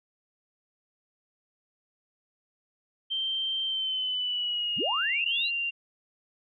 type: tone with pitch glide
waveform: sine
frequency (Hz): 3136 to 2778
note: G7 to F7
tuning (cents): 0 to -10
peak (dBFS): -27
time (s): 3.1-5.71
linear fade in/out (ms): 20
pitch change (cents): -210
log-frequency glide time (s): 3.65-5.09
type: linear sweep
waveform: sine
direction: up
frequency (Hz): 67.6 to 4200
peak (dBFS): -28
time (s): 4.76-5.51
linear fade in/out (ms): 50
effects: none